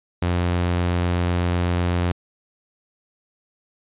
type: tone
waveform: sawtooth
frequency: 88 Hz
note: F2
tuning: 14 cents sharp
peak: -15 dBFS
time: 0.22-2.12 s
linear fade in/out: 5 ms
effects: resampled to 8000 Hz